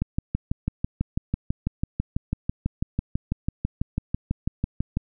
click train, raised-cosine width 5 ms, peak -11 dBFS, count 31, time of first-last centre 0.02-4.97 s, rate 6.06 Hz, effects none

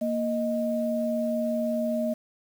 sine tone pair together, 233.5 / 622.3 Hz, A#3 / D#5, +3 / 0 cents, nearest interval octave + perfect fourth, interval 1697 cents, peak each -27 dBFS, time 0.01-2.14 s, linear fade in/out 10 ms, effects 8-bit

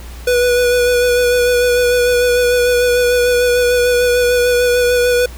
square tone with vibrato, 490 Hz, B4, 14 cents flat, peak -11 dBFS, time 0.27-5.26 s, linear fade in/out 5 ms, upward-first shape sine, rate 6.7 Hz, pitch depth 19 cents each way, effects added 60 Hz sine -29 dBFS peak until 5.37 s + pink hiss -38 dBFS RMS until 5.37 s

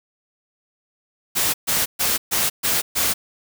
white noise bursts, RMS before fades -20 dBFS, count 6, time 1.35-3.14 s, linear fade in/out 20 ms, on 190 ms, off 130 ms, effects none

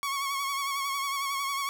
sawtooth tone with vibrato, 1108.7 Hz, C#6, in tune, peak -25 dBFS, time 0.03-1.69 s, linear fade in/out 0 ms, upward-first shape sine, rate 11 Hz, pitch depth 42 cents each way, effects none

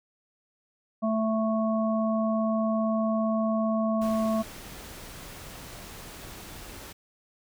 harmonic tone, 220.6 Hz, A3, 5 cents sharp, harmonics 1 / 3 / 5, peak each -25 / -28 / -34 dBFS, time 1.02-4.43 s, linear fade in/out 20 ms
pink noise, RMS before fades -43 dBFS, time 4.01-6.93 s, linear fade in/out 10 ms
effects none

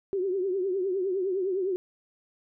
sine tone with vibrato, 377.7 Hz, F#4, 36 cents sharp, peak -25 dBFS, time 0.13-1.76 s, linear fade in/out 0 ms, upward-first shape triangle, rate 9.8 Hz, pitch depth 120 cents each way, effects none

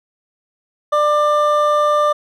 triangle tone pair together, 595 / 1190 Hz, D5 / D6, +22 / +22 cents, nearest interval octave, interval 1200 cents, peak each -13 dBFS, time 0.92-2.13 s, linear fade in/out 10 ms, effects none

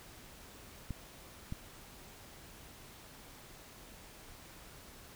clicks, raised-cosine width 5 ms, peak -26 dBFS, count 2, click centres 0.907 / 1.524 s, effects pink hiss -54 dBFS RMS until 5.15 s

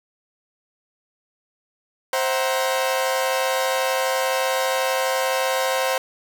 sawtooth tone cluster, 526 / 658 / 753 / 941 Hz, C5 / E5 / F#5 / A#5, +9 / -3 / +30 / +16 cents, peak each -18 / -26 / -23 / -25 dBFS, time 2.13-5.98 s, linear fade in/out 2 ms, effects none

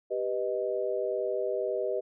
sine chord, G augmented, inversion none, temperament equal, 392 / 493.9 / 622.3 Hz, G4 / B4 / D#5, 0 / 0 / 0 cents, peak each -32 dBFS, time 0.1-2.01 s, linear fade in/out 20 ms, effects none

